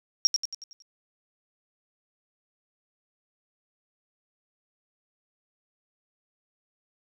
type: tone with echo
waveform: sine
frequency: 5588 Hz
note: F8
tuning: in tune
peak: -15 dBFS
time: 0.25-0.27 s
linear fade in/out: 0 ms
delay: 92 ms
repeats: 6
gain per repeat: -6 dB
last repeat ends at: 0.822 s
effects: none